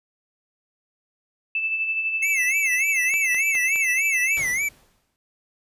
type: tone with tremolo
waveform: sine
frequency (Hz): 2637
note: E7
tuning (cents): 0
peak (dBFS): -20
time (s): 1.55-4.37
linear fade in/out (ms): 2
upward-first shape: sine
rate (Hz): 12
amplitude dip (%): 45
type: tone with vibrato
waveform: square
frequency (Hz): 2134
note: C7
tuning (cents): +34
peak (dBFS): -22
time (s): 2.22-4.69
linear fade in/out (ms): 10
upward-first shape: sine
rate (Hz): 3.4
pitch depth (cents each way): 150
type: click train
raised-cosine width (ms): 0.3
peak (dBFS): -20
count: 4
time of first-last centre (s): 3.14-3.759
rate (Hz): 4.85
type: noise with exponential decay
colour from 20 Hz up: pink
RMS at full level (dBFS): -35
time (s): 4.37-5.16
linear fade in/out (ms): 0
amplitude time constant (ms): 170
effects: resampled to 32000 Hz